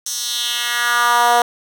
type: tone with high-pass filter sweep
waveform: 10% pulse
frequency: 239.5 Hz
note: A#3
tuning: 47 cents sharp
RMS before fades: -17 dBFS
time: 0.06-1.42 s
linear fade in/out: 2 ms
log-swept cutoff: 6200 to 630 Hz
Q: 2.2
effects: none